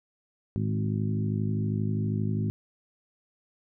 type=harmonic tone with a mistuned harmonic; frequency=52.5 Hz; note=G#1; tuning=19 cents sharp; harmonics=2 / 3 / 4 / 5 / 6 / 7; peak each=-28 / -32 / -31 / -37 / -45 / -40 dBFS; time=0.56-2.5 s; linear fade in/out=0 ms; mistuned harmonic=2; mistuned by=+39 cents; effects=none